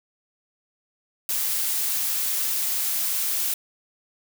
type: noise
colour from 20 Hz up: blue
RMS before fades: -25 dBFS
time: 1.29-3.54 s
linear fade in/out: 2 ms
effects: none